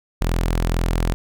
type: tone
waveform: sawtooth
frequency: 42.2 Hz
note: E1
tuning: 41 cents sharp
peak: -14 dBFS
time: 0.21-1.14 s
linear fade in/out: 0 ms
effects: none